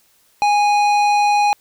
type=tone with tanh clipping; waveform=triangle; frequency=826 Hz; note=G#5; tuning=10 cents flat; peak=-14 dBFS; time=0.42-1.53 s; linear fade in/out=0 ms; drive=18 dB; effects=white hiss -57 dBFS RMS until 1.6 s